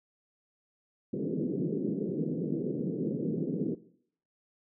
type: band-pass noise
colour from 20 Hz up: pink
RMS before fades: -32 dBFS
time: 1.13-3.75 s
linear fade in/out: 10 ms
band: 150 to 450 Hz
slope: 48 dB/octave
effects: noise-tail reverb RT60 0.6 s tail -17 dB re dry